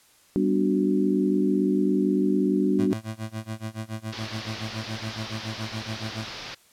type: chord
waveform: sine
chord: G major seventh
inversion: none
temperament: equal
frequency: 196 / 246.9 / 293.7 / 370 Hz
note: G3 / B3 / D4 / F#4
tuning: 0 / 0 / 0 / 0 cents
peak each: -24 / -28 / -24 / -26 dBFS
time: 0.36-2.93 s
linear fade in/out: 0 ms
type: tone with tremolo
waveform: 25% pulse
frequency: 110 Hz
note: A2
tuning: in tune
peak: -25 dBFS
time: 2.78-6.3 s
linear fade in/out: 20 ms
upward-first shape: sine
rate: 7.1 Hz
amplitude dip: 95%
type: low-pass noise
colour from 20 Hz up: white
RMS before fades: -38 dBFS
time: 4.12-6.55 s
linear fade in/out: 10 ms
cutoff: 5400 Hz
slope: 48 dB/octave
effects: white hiss -58 dBFS RMS until 6.72 s + low-pass 12000 Hz 12 dB/octave